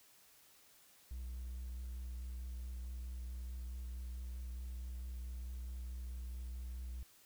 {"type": "tone with vibrato", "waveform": "triangle", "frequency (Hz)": 61.74, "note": "B1", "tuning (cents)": 0, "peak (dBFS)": -39, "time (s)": [1.11, 7.03], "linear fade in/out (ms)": 0, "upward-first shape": "sine", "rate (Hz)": 4.6, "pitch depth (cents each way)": 17, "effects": ["tanh soft clip ceiling -36 dBFS", "white hiss -65 dBFS RMS until 7.25 s"]}